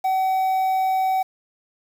triangle tone with quantisation, 758 Hz, F#5, 42 cents sharp, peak -16 dBFS, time 0.04-1.23 s, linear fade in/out 10 ms, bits 7, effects none

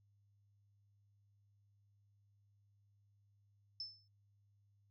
sine tone with exponential decay, 5274 Hz, E8, in tune, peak -39 dBFS, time 3.8-4.08 s, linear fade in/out 2 ms, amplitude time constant 60 ms, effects added 101 Hz sine -70 dBFS peak until 4.9 s

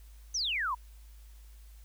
sine exponential sweep, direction down, 6340 to 932 Hz, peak -29 dBFS, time 0.34-0.75 s, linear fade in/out 10 ms, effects added 53 Hz sine -49 dBFS peak until 1.84 s + white hiss -64 dBFS RMS until 1.84 s

